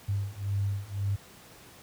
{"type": "beating tone pair", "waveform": "sine", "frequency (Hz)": [98.7, 100.6], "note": ["G2", "G2"], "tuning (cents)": [12, 45], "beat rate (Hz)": 1.9, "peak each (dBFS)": [-31, -30], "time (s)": [0.08, 1.16], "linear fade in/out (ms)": 10, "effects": ["pink hiss -52 dBFS RMS until 1.82 s", "high-pass 60 Hz 12 dB/octave"]}